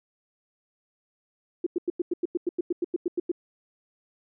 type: tone bursts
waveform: sine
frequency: 349.2 Hz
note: F4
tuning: in tune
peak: -22 dBFS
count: 15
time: 1.64-3.317 s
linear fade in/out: 5 ms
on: 25 ms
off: 93 ms
effects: none